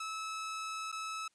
sawtooth tone with dropouts, 1300 Hz, E6, 24 cents flat, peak -34 dBFS, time 0-1.28 s, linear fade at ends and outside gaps 5 ms, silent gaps 0.918-0.925 s, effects white hiss -75 dBFS RMS until 1.34 s + resampled to 22050 Hz

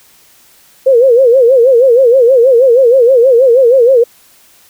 sine tone with vibrato, 499.4 Hz, B4, 19 cents sharp, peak -3 dBFS, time 0.86-4.04 s, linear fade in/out 10 ms, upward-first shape sine, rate 6.3 Hz, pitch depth 150 cents each way, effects white hiss -45 dBFS RMS until 4.69 s

